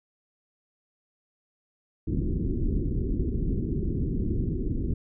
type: low-pass noise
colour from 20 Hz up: pink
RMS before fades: -27 dBFS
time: 2.07-4.94 s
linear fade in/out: 10 ms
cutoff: 380 Hz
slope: 48 dB/octave
effects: none